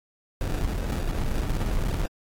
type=noise with sample-and-hold; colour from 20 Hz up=brown; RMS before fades=-26 dBFS; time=0.41-2.06 s; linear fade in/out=2 ms; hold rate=1050 Hz; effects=AAC 48 kbps